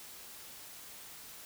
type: silence
effects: white hiss -50 dBFS RMS until 1.45 s